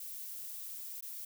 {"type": "noise with dropouts", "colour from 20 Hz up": "violet", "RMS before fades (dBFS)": -44, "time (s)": [0, 1.25], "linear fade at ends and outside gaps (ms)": 5, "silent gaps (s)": [1.009, 1.024], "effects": []}